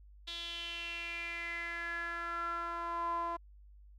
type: tone with band-pass filter sweep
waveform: sawtooth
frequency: 340 Hz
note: F4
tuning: 46 cents flat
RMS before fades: -39 dBFS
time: 0.27-3.37 s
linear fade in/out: 10 ms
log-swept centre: 3600 to 910 Hz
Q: 6.5
effects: added 50 Hz sine -54 dBFS peak until 3.98 s